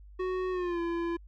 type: tone with pitch glide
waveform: square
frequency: 370 to 339.3 Hz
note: F#4 to F4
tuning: 0 to -50 cents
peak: -30 dBFS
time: 0.19-1.17 s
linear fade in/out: 10 ms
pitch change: -150 cents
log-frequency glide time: 0.51-0.8 s
effects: added 50 Hz sine -48 dBFS peak until 1.27 s + low-pass 2000 Hz 12 dB/octave